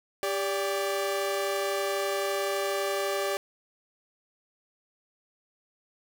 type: tone pair together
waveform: sawtooth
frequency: 396.7 / 579.1 Hz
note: G4 / D5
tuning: +21 / -24 cents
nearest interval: perfect fifth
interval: 655 cents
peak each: -26 / -26 dBFS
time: 0.23-3.37 s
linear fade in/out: 0 ms
effects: none